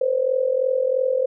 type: tone with amplitude modulation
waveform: sine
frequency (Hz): 518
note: C5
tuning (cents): -17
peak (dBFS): -14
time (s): 0.01-1.26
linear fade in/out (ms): 5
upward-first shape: sine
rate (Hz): 43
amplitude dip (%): 80
effects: none